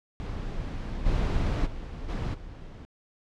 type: noise with level steps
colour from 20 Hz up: brown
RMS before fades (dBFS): -33 / -25 / -37 / -29 / -42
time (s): 0.2-2.85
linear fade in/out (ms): 0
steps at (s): 1.05 / 1.65 / 2.08 / 2.33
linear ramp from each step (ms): 20
effects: low-pass 5000 Hz 12 dB/octave